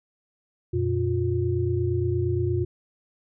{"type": "tone cluster", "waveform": "sine", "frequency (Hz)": [90.4, 119, 355.6], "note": ["F#2", "A#2", "F4"], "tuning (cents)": [-40, 36, 31], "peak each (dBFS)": -26, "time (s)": [0.73, 2.65], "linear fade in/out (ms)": 10, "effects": []}